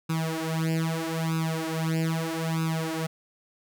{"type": "tone with flanger", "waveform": "sawtooth", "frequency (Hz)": 161.9, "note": "E3", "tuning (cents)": -31, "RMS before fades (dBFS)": -28, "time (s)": [0.09, 3.07], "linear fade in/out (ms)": 10, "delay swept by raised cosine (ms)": [0.78, 5.78], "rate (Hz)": 0.79, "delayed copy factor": 0.95, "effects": []}